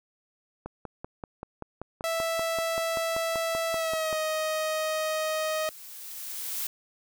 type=click train; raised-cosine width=1 ms; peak=-22 dBFS; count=19; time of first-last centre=0.66-4.128 s; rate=5.19 Hz
type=tone with pitch glide; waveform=sawtooth; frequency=659 to 626 Hz; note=E5 to D#5; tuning=-1 to +10 cents; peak=-23 dBFS; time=2.04-5.69 s; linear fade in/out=0 ms; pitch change=-89 cents; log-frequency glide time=3.73-4.15 s
type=noise with exponential growth; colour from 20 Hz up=blue; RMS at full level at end=-31 dBFS; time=4.27-6.67 s; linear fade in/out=2 ms; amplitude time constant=520 ms
effects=none